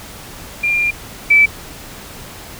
sine tone pair in turn, 2395 / 2313 Hz, D7 / D7, +33 / -27 cents, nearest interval minor second, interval 60 cents, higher first, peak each -13 / -6 dBFS, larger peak second, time 0.63-0.91 / 1.3-1.46 s, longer first, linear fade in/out 10 ms, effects pink hiss -34 dBFS RMS until 2.59 s

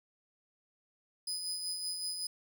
30% pulse tone with tremolo, 4994 Hz, D#8, 6 cents sharp, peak -31 dBFS, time 1.27-2.27 s, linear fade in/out 5 ms, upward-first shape sine, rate 5.3 Hz, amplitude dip 40%, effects none

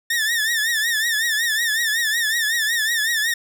sawtooth tone with vibrato, 1800 Hz, A6, 39 cents sharp, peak -15 dBFS, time 0.1-3.34 s, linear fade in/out 5 ms, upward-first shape triangle, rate 5.4 Hz, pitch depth 120 cents each way, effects none

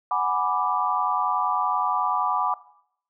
sine chord, G# half-diminished seventh, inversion third, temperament equal, 740 / 830.6 / 987.8 / 1174.7 Hz, F#5 / G#5 / B5 / D6, 0 / 0 / 0 / 0 cents, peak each -28 / -28 / -26 / -25 dBFS, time 0.11-2.54 s, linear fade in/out 2 ms, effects noise-tail reverb RT60 0.7 s tail -18 dB re dry

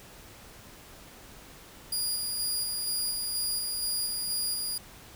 20% pulse tone with tremolo, 4856 Hz, D#8, 43 cents flat, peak -22 dBFS, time 1.92-4.78 s, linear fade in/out 5 ms, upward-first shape square, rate 2.1 Hz, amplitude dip 25%, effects pink hiss -50 dBFS RMS until 5.15 s

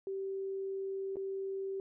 sine tone with dropouts, 387.7 Hz, G4, 19 cents flat, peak -35 dBFS, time 0.07-1.8 s, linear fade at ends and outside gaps 1 ms, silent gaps 1.158-1.168 s, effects none

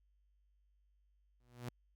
sawtooth tone with exponential growth, 121.6 Hz, B2, 26 cents flat, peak -35 dBFS, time 1.4-1.69 s, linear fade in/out 5 ms, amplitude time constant 62 ms, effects added 50 Hz sine -70 dBFS peak until 1.95 s

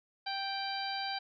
harmonic tone with a mistuned harmonic, 785 Hz, G5, 2 cents sharp, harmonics 1 / 2 / 3 / 4 / 5 / 6, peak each -37 / -42 / -45 / -45 / -43 / -41 dBFS, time 0.26-1.19 s, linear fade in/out 10 ms, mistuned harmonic 4, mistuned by -18 cents, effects none

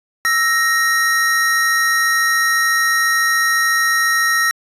square tone pair together, 1323 / 1871 Hz, E6 / A#6, +6 / +6 cents, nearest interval tritone, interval 600 cents, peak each -20 / -15 dBFS, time 0.25-4.51 s, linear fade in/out 0 ms, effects resampled to 32000 Hz

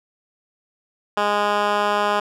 10% pulse tone with band-pass filter, 206.4 Hz, G#3, 10 cents flat, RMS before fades -20 dBFS, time 1.17-2.2 s, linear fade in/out 5 ms, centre 1200 Hz, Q 0.7, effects none

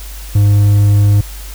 triangle tone, 102.3 Hz, G#2, 26 cents flat, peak -4 dBFS, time 0.35-1.21 s, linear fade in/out 5 ms, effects added 50 Hz sine -26 dBFS peak until 1.54 s + white hiss -34 dBFS RMS until 1.54 s

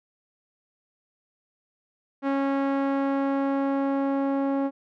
sawtooth tone with low-pass filter sweep, 275 Hz, C#4, 14 cents flat, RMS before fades -25 dBFS, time 2.22-4.71 s, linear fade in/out 50 ms, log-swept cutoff 1600 to 860 Hz, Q 0.84, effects none

